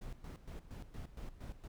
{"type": "noise with tremolo", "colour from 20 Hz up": "brown", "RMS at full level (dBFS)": -45, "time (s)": [0.01, 1.68], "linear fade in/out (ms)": 10, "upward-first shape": "square", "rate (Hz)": 4.3, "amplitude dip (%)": 75, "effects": []}